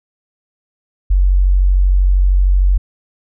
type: tone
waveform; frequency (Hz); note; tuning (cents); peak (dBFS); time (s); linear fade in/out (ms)
sine; 46.52; F#1; +10; -8; 1.1-2.78; 10
effects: none